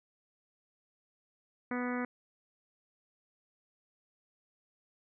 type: harmonic tone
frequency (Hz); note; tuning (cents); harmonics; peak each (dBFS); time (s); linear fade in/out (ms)
246.9; B3; 0; 1 / 2 / 3 / 4 / 5 / 6 / 7 / 8 / 9; -34 / -40 / -45 / -45 / -44 / -44 / -47 / -45 / -49; 1.71-2.05; 2
effects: none